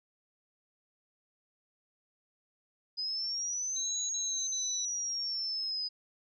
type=exponential two-way sweep; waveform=sine; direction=up then down; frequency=4969 to 6710 to 4969 Hz; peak=-32 dBFS; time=2.97-5.89 s; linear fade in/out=20 ms; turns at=4 s
type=tone bursts; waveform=sine; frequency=3951 Hz; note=B7; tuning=in tune; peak=-37 dBFS; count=3; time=3.76-4.852 s; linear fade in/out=2 ms; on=330 ms; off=51 ms
effects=none